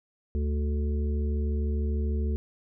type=harmonic tone; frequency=73.42 Hz; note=D2; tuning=in tune; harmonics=1 / 3 / 5 / 6; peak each=-25 / -35 / -39 / -41 dBFS; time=0.35-2.36 s; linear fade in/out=0 ms; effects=none